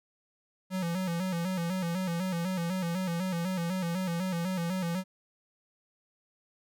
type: tone with vibrato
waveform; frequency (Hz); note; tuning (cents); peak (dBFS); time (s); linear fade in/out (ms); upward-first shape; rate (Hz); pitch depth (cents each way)
square; 177.9; F3; +32; -30; 0.7-5.04; 50; square; 4; 87
effects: none